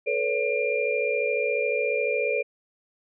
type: tone cluster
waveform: sine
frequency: 436.2 / 490.4 / 562 / 2393 Hz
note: A4 / B4 / C#5 / D7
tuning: -15 / -12 / +24 / +32 cents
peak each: -28 dBFS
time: 0.06-2.43 s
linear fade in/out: 20 ms
effects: none